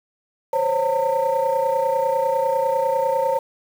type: tone cluster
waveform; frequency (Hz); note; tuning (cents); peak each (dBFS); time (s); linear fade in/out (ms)
sine; 520 / 550 / 909; C5 / C#5 / A#5; -11 / -14 / -44; -21; 0.53-3.39; 5
effects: tanh soft clip ceiling -11 dBFS + 7-bit